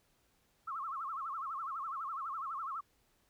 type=tone with vibrato; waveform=sine; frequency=1200 Hz; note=D6; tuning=37 cents sharp; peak=-37 dBFS; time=0.67-2.81 s; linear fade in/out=10 ms; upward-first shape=sine; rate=12 Hz; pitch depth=210 cents each way; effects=pink hiss -73 dBFS RMS until 3.29 s